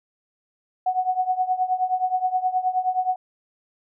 sine tone with tremolo, 740 Hz, F#5, in tune, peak -16 dBFS, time 0.86-3.16 s, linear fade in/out 5 ms, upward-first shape triangle, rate 9.5 Hz, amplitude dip 90%, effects none

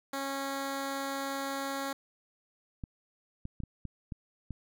10% pulse tone, 274.3 Hz, C#4, 18 cents flat, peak -25 dBFS, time 0.13-1.93 s, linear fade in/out 5 ms
clicks, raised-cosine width 5 ms, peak -26 dBFS, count 7, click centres 2.838 / 3.454 / 3.603 / 3.636 / 3.853 / 4.122 / 4.507 s
effects none

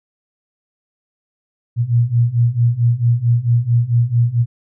sine beating tone pair, 116.54 / 121.04 Hz, A#2 / B2, 0 / -34 cents, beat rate 4.5 Hz, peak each -16 / -14 dBFS, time 1.76-4.46 s, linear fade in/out 50 ms, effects none

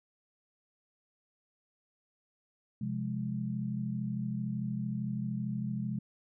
sine chord, F minor, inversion second, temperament equal with one note detuned, 129.83 / 174.61 / 207.7 Hz, C3 / F3 / Ab3, -13 / 0 / 0 cents, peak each -36 / -39 / -35 dBFS, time 2.81-5.99 s, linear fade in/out 5 ms, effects none

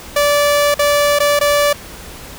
sawtooth tone with dropouts, 581 Hz, D5, 19 cents flat, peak -7 dBFS, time 0.16-1.73 s, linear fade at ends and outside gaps 5 ms, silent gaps 0.743-0.791 / 1.189-1.201 / 1.392-1.41 s, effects added 60 Hz sine -41 dBFS peak until 2.38 s + pink hiss -34 dBFS RMS until 2.38 s

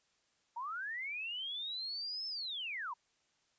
sine linear two-way sweep, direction up then down, 897 to 5300 to 897 Hz, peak -38 dBFS, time 0.56-2.94 s, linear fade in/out 10 ms, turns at 2.27 s, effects white hiss -75 dBFS RMS until 3.58 s + resampled to 16000 Hz

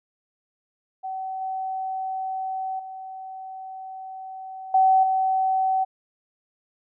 sine tone with level steps, 760 Hz, F#5, 46 cents sharp, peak -28 / -26 / -34 / -14 / -19 dBFS, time 1.03-5.85 s, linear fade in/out 20 ms, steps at 1.41 / 2.79 / 4.74 / 5.03 s, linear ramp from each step 5 ms, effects none

